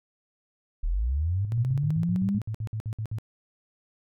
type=linear sweep; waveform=sine; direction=up; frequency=34.22 to 207.7 Hz; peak=-23 dBFS; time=0.83-2.39 s; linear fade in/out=10 ms
type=tone bursts; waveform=sine; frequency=109.1 Hz; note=A2; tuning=14 cents flat; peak=-28 dBFS; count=14; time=1.45-3.185 s; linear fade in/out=0 ms; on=71 ms; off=57 ms
effects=none